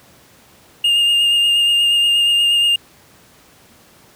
triangle tone with vibrato, 2824 Hz, F7, 19 cents sharp, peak -10 dBFS, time 0.84-2.76 s, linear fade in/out 5 ms, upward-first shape sine, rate 8.4 Hz, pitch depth 15 cents each way, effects pink hiss -48 dBFS RMS until 4.15 s + high-pass 80 Hz 12 dB/octave

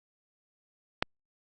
click, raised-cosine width 0.3 ms, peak -8 dBFS, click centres 1.025 s, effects Opus 48 kbps

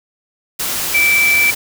sine tone in noise, 2325 Hz, D7, 18 cents flat, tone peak -10 dBFS, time 0.94-1.51 s, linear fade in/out 10 ms, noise white, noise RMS -20 dBFS, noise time 0.59-1.55 s, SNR +7 dB, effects none

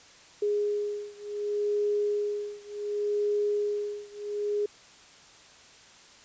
sine beating tone pair, 413.7 / 414.38 Hz, G#4 / G#4, -7 / -4 cents, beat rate 0.68 Hz, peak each -29 / -30 dBFS, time 0.42-4.66 s, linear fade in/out 5 ms, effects white hiss -53 dBFS RMS until 6.24 s + resampled to 16000 Hz

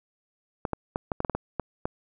clicks, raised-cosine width 1 ms, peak -13 dBFS, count 10, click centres 0.652 / 0.733 / 0.959 / 1.118 / 1.204 / 1.248 / 1.297 / 1.35 / 1.597 / 1.855 s, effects none

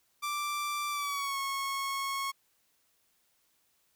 sawtooth tone with pitch glide, 1174.7 to 1096 Hz, D6 to C#6, 0 to -20 cents, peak -28 dBFS, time 0.22-2.32 s, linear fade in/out 20 ms, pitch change -120 cents, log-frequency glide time 0.9-1.38 s, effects white hiss -72 dBFS RMS until 3.95 s

